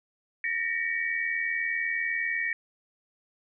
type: tone cluster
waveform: sine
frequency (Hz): 1822 / 1902 / 2272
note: A#6 / A#6 / C#7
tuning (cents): -40 / +34 / +42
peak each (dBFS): -31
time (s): 0.44-2.53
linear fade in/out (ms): 2
effects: none